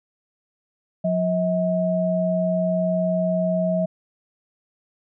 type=tone pair together; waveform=sine; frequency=179.2 / 640 Hz; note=F3 / D#5; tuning=+45 / +49 cents; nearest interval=octave + minor seventh; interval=2204 cents; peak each=-22 / -21 dBFS; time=1.04-3.86 s; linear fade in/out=10 ms; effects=none